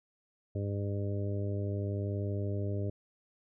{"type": "harmonic tone", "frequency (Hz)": 100.7, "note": "G2", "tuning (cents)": 47, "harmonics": [1, 2, 3, 4, 5, 6], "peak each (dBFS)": [-32, -42, -42, -41, -46, -44], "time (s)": [0.55, 2.9], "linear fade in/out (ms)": 5, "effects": []}